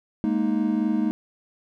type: chord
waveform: triangle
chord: Ab suspended second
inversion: none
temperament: equal with one note detuned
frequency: 209.1 / 233.1 / 311.1 Hz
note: Ab3 / Bb3 / Eb4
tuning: +12 / 0 / 0 cents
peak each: -23 dBFS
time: 0.24-1.11 s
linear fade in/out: 0 ms
effects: none